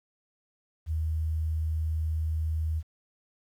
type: tone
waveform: sine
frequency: 79.2 Hz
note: D#2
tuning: 31 cents sharp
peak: -26 dBFS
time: 0.86-2.83 s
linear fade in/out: 50 ms
effects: 10-bit